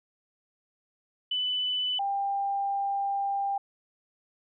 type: tone pair in turn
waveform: sine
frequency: 2995 / 795.2 Hz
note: F#7 / G5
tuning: +20 / +25 cents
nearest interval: octave + major seventh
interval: 2295 cents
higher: first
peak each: -26 dBFS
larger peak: neither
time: 1.31-1.99 / 1.99-3.58 s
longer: second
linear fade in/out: 5 ms
effects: none